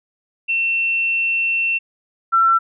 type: tone pair in turn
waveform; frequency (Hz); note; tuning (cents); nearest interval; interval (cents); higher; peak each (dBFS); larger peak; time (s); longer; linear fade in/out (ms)
sine; 2700 / 1347.2; E7 / E6; +41 / +37; octave; 1204; first; -16 / -11; second; 0.48-1.79 / 2.32-2.59; first; 20
effects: none